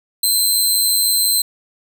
15% pulse tone, 4102 Hz, C8, 35 cents flat, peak -7 dBFS, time 0.23-1.42 s, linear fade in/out 5 ms, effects none

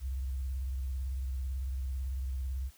sine tone with vibrato, 65.41 Hz, C2, in tune, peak -32 dBFS, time 0-2.71 s, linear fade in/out 50 ms, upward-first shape square, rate 18 Hz, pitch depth 96 cents each way, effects white hiss -61 dBFS RMS until 2.77 s

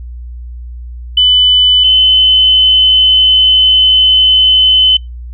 sine tone pair in turn, 3000 / 3037 Hz, F#7 / F#7, +23 / +44 cents, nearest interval unison, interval 21 cents, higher second, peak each -4 dBFS, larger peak neither, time 1.17-1.84 / 1.84-4.97 s, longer second, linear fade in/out 5 ms, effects noise-tail reverb RT60 0.2 s tail -24 dB re dry + added 60 Hz sine -23 dBFS peak until 5.33 s

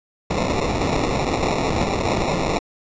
blue noise with sample-and-hold, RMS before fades -21 dBFS, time 0.3-2.59 s, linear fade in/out 10 ms, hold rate 1575 Hz, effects resampled to 16000 Hz

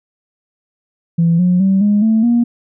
sine tone with pitch steps, 167.7 / 179.74 / 192.64 / 206.5 / 221.3 / 237.2 Hz, E3 / F#3 / G3 / G#3 / A3 / A#3, +30 / -50 / -30 / -10 / +10 / +30 cents, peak -8 dBFS, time 1.18-2.44 s, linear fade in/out 10 ms, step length 210 ms, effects tanh soft clip ceiling -5 dBFS

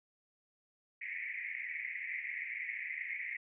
white band-pass noise, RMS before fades -41 dBFS, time 1.01-3.37 s, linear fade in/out 5 ms, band 1900 to 2300 Hz, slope 96 dB/octave, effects none

